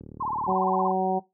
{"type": "click train", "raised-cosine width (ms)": 3, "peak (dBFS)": -28, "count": 20, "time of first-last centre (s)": [0.01, 0.519], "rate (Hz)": 37.3}
{"type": "tone with vibrato", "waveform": "sine", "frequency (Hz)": 951, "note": "A#5", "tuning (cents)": 34, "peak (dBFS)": -26, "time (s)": [0.2, 0.92], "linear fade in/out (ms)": 10, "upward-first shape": "sine", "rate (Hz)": 17, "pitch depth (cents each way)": 220}
{"type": "harmonic tone", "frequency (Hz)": 187.9, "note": "F#3", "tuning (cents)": 27, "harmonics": [1, 2, 3, 4, 5], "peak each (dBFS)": [-29, -28, -32, -25, -34], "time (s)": [0.47, 1.2], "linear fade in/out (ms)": 20}
{"effects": ["noise-tail reverb RT60 0.2 s tail -20 dB re dry", "high-pass 80 Hz 12 dB/octave"]}